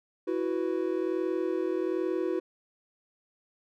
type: chord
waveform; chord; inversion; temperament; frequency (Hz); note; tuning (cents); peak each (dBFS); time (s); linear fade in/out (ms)
triangle; E suspended second; none; just; 329.6 / 370.8 / 494.4; E4 / F#4 / B4; 0 / +4 / +2; -29 / -28 / -33; 0.27-2.4; 10
effects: none